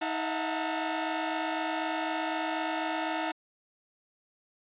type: tone cluster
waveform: sawtooth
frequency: 317.5 / 659 / 727 / 895 Hz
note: D#4 / E5 / F#5 / A5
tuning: +35 / -1 / -31 / +29 cents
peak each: -30 / -34 / -31 / -31 dBFS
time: 0.01-3.32 s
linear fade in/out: 10 ms
effects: resampled to 8000 Hz